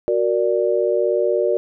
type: chord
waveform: sine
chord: Gb augmented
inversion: none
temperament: equal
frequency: 370 / 466.2 / 587.3 Hz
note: Gb4 / Bb4 / D5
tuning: 0 / 0 / 0 cents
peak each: -20 dBFS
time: 0.08-1.57 s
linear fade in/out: 0 ms
effects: none